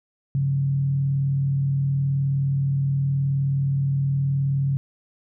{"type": "tone with frequency modulation", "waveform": "sine", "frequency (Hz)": 137.9, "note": "C#3", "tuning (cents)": -9, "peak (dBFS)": -19, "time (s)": [0.35, 4.77], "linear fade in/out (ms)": 0, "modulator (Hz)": 39.1, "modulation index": 0.3, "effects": []}